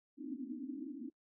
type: band-pass noise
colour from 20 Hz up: white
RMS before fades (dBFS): -44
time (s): 0.17-1.1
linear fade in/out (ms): 10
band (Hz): 240 to 310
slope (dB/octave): 96
effects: noise-tail reverb RT60 0.1 s tail -24 dB re dry